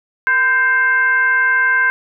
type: tone with frequency modulation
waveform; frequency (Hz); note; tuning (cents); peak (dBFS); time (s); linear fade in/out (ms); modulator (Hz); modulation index
sine; 1568; G6; 0; -11; 0.27-1.9; 0; 548; 0.64
effects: none